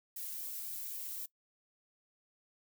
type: noise with flanger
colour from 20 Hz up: violet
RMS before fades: -42 dBFS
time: 0.16-1.26 s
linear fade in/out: 5 ms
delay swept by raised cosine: 1.4 to 2.19 ms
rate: 3.8 Hz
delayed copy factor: -0.75
effects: noise-tail reverb RT60 0.1 s tail -21 dB re dry